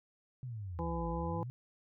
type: exponential two-way sweep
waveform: sine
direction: down then up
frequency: 132.3 to 54.4 to 132.3 Hz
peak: -39 dBFS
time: 0.43-1.5 s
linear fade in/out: 0 ms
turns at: 1.09 s
type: harmonic tone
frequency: 167.7 Hz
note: E3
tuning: 30 cents sharp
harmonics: 1 / 2 / 3 / 5 / 6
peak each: -38 / -43 / -41 / -42 / -44 dBFS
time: 0.79-1.43 s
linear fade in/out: 0 ms
effects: none